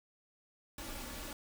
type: noise with comb filter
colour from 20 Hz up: pink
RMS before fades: -44 dBFS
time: 0.78-1.33 s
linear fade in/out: 2 ms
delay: 3.5 ms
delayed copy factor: +0.6
effects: none